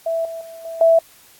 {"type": "tone with level steps", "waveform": "sine", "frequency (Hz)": 659.3, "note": "E5", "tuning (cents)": 0, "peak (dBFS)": [-18, -27, -34, -27, -9], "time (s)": [0.06, 0.99], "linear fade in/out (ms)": 5, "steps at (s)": [0.25, 0.41, 0.65, 0.81], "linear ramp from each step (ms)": 2, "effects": ["white hiss -49 dBFS RMS until 1.39 s", "AAC 64 kbps"]}